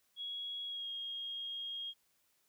sine tone with pitch glide, 3327 to 3257 Hz, G#7 to G#7, +2 to -34 cents, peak -39 dBFS, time 0.16-1.94 s, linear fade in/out 50 ms, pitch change -36 cents, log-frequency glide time 0.65-0.89 s, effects white hiss -75 dBFS RMS until 2.48 s

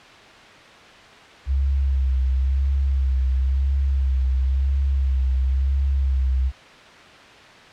sine tone with vibrato, 66.6 Hz, C2, 31 cents sharp, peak -17 dBFS, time 1.46-6.52 s, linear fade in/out 50 ms, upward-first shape sine, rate 0.97 Hz, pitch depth 47 cents each way, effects white hiss -44 dBFS RMS until 7.72 s + low-pass 3000 Hz 12 dB/octave

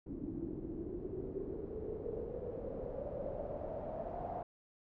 pink noise with low-pass filter sweep, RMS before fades -42 dBFS, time 0.06-4.43 s, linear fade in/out 5 ms, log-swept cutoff 300 to 720 Hz, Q 6.8, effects none

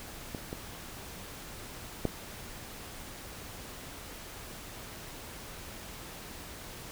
clicks, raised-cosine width 2 ms, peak -23 / -23 / -14 dBFS, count 3, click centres 0.348 / 0.529 / 2.053 s, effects pink hiss -45 dBFS RMS until 6.91 s

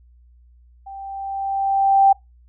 sine tone with level ramp, 784 Hz, G5, in tune, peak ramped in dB -33 to -8 dBFS, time 0.86-2.13 s, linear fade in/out 10 ms, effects noise-tail reverb RT60 0.2 s tail -24 dB re dry + added 60 Hz sine -48 dBFS peak until 2.48 s

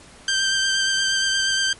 15% pulse tone with vibrato, 1568 Hz, G6, in tune, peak -12 dBFS, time 0.28-1.73 s, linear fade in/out 2 ms, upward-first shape triangle, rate 8.5 Hz, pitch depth 19 cents each way, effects pink hiss -46 dBFS RMS until 1.79 s + MP3 48 kbps

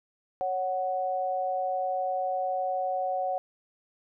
sine tone pair together, 553.6 / 742 Hz, C#5 / F#5, -2 / +5 cents, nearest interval perfect fourth, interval 507 cents, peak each -31 / -28 dBFS, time 0.41-3.38 s, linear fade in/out 0 ms, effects none

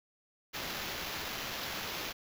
white noise with sample-and-hold, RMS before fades -39 dBFS, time 0.53-2.13 s, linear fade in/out 20 ms, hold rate 8820 Hz, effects none

